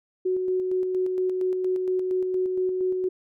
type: tone with tremolo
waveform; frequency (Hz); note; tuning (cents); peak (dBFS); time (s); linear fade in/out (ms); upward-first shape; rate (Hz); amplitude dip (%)
sine; 370; F#4; 0; -21; 0.25-3.09; 10; square; 4.3; 30
effects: none